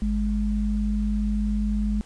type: tone pair together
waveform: sine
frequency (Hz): 52.25 / 209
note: G#1 / G#3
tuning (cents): +11 / +11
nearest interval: 2 octaves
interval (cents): 2400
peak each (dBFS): -24 / -24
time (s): 0.02-2.01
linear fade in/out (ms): 0
effects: pink hiss -52 dBFS RMS until 2.05 s + resampled to 22050 Hz